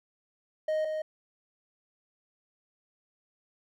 triangle tone pair in turn, 622.3 / 622.3 Hz, D#5 / D#5, 0 / 0 cents, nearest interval unison, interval 0 cents, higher neither, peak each -24 / -28 dBFS, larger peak first, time 0.68-0.85 / 0.85-1.02 s, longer neither, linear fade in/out 5 ms, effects none

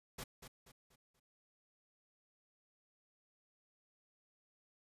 pink noise with echo, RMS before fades -45 dBFS, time 0.18-0.24 s, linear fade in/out 10 ms, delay 240 ms, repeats 4, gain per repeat -8 dB, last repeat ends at 1.2 s, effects resampled to 32000 Hz

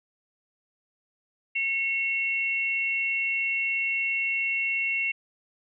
sine tone pair together, 2192 / 2729 Hz, C#7 / F7, -20 / -41 cents, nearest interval major third, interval 379 cents, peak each -27 dBFS, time 1.55-5.12 s, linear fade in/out 10 ms, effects none

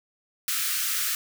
white high-pass noise, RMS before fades -27 dBFS, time 0.48-1.15 s, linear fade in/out 0 ms, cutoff 1200 Hz, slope 96 dB/octave, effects none

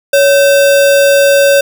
sine tone with sample-and-hold, 560 Hz, C#5, 18 cents sharp, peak -4 dBFS, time 0.13-1.61 s, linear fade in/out 5 ms, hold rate 2100 Hz, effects none

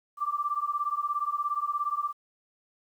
sine beating tone pair, 1166 / 1183 Hz, D6 / D6, -13 / +12 cents, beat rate 17 Hz, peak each -30 dBFS, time 0.17-2.13 s, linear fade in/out 50 ms, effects 10-bit

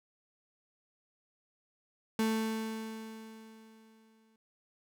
35% pulse tone with exponential decay, 221.3 Hz, A3, 10 cents sharp, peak -25 dBFS, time 2.19-4.36 s, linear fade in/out 2 ms, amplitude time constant 470 ms, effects none

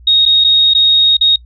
sine tone with dropouts, 3743 Hz, A#7, 6 cents sharp, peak -6 dBFS, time 0.07-1.36 s, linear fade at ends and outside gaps 5 ms, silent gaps 0.254-0.26 / 0.441-0.445 / 0.737-0.748 / 1.169-1.21 s, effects noise-tail reverb RT60 0.1 s tail -24 dB re dry + added 60 Hz sine -36 dBFS peak until 1.45 s

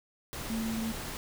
sine tone in noise, 224.1 Hz, A3, 32 cents sharp, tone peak -31 dBFS, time 0.5-0.92 s, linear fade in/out 0 ms, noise pink, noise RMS -39 dBFS, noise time 0.33-1.17 s, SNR +5 dB, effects none

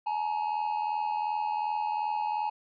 triangle tone pair together, 849.6 / 932.3 Hz, G#5 / A#5, +39 / 0 cents, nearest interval major second, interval 161 cents, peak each -27 / -32 dBFS, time 0.06-2.5 s, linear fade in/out 10 ms, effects resampled to 11025 Hz

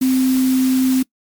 sine tone in noise, 259.6 Hz, C4, 13 cents flat, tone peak -12 dBFS, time 0.01-1.03 s, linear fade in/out 10 ms, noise white, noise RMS -29 dBFS, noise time 0.01-1.03 s, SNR +14 dB, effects noise-tail reverb RT60 0.1 s tail -23 dB re dry + MP3 96 kbps

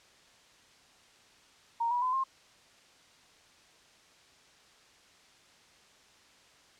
sine tone with pitch steps, 930 / 972.3 / 1016.5 / 1062.8 Hz, A#5 / B5 / B5 / C6, -4 / -27 / +50 / +27 cents, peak -27 dBFS, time 1.8-2.24 s, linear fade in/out 10 ms, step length 110 ms, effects white hiss -60 dBFS RMS until 6.79 s + low-pass 6000 Hz 12 dB/octave

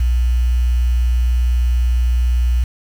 sine tone with quantisation, 60.6 Hz, B1, 32 cents flat, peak -12 dBFS, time 0-2.64 s, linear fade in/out 5 ms, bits 6, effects none

